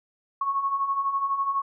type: beating tone pair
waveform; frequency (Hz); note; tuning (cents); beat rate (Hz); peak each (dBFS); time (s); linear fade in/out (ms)
sine; 1092 / 1104; C#6 / C#6; -26 / -7; 12; -31 / -24; 0.41-1.62; 5
effects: none